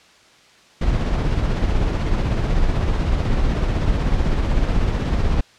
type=noise with tremolo; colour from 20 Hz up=brown; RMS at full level=-17 dBFS; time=0.81-5.41 s; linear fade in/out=5 ms; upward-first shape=sine; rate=16 Hz; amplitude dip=35%; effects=white hiss -50 dBFS RMS until 5.58 s + low-pass 5000 Hz 12 dB/octave